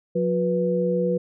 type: tone cluster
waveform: sine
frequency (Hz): 179.2 / 363.2 / 491.3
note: F3 / F#4 / B4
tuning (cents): +45 / -32 / -9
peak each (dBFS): -24 / -28 / -22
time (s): 0.15-1.18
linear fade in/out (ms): 10
effects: none